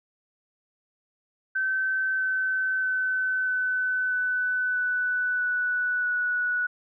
sine tone with pitch steps, 1538 / 1528.3 / 1518.6 / 1509 / 1499.4 / 1489.9 / 1480.5 / 1471.1 Hz, G6 / G6 / F#6 / F#6 / F#6 / F#6 / F#6 / F#6, -33 / -44 / +45 / +34 / +23 / +12 / +1 / -10 cents, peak -23 dBFS, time 1.55-6.67 s, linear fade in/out 10 ms, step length 640 ms, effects none

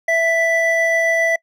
triangle tone pair together, 662 / 1978.6 Hz, E5 / B6, +7 / +3 cents, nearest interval octave + perfect fifth, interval 1896 cents, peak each -15 dBFS, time 0.08-1.36 s, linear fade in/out 5 ms, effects noise-tail reverb RT60 0.1 s tail -25 dB re dry

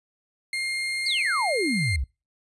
35% pulse tone with pitch glide, 2122 to 2107 Hz, C7 to C7, +24 to +12 cents, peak -24 dBFS, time 0.53-1.96 s, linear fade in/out 2 ms, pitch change -12 cents, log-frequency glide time 1.75-1.8 s
sine exponential sweep, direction down, 4699 to 58 Hz, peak -23 dBFS, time 1.06-2.04 s, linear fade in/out 5 ms
effects noise-tail reverb RT60 0.3 s tail -26 dB re dry + resampled to 24000 Hz

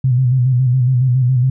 sine tone with vibrato, 126.9 Hz, B2, 47 cents sharp, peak -10 dBFS, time 0.04-1.5 s, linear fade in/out 5 ms, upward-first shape square, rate 7.2 Hz, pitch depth 58 cents each way, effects none

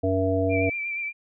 harmonic tone, 94.7 Hz, F#2, 41 cents sharp, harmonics 1 / 3 / 5 / 7, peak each -26 / -26 / -26 / -26 dBFS, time 0.03-0.7 s, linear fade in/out 10 ms
sine tone with vibrato, 2349 Hz, D7, in tune, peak -27 dBFS, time 0.49-1.13 s, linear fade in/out 50 ms, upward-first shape sine, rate 8.4 Hz, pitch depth 32 cents each way
effects none

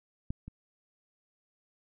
clicks, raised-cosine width 5 ms, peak -21 / -30 dBFS, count 2, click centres 0.305 / 0.48 s, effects none

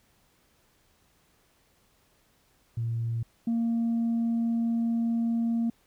sine tone pair in turn, 115.6 / 231.2 Hz, A#2 / A#3, -14 / -14 cents, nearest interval octave, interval 1200 cents, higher second, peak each -26 / -22 dBFS, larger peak second, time 2.77-3.23 / 3.47-5.7 s, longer second, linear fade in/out 5 ms, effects tanh soft clip ceiling -22 dBFS + pink hiss -66 dBFS RMS until 5.86 s

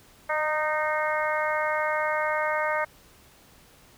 harmonic tone with a mistuned harmonic, 307.9 Hz, D#4, 18 cents flat, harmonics 2 / 3 / 4 / 5 / 6 / 7, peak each -28 / -30 / -31 / -32 / -33 / -33 dBFS, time 0.29-2.85 s, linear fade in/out 10 ms, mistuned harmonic 2, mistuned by -15 cents, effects pink hiss -55 dBFS RMS until 3.97 s

